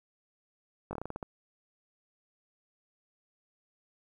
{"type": "slowing click train", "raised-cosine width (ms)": 1, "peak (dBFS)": -23, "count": 9, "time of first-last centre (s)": [0.91, 1.228], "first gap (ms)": 20, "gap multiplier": 1.19, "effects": ["10-bit"]}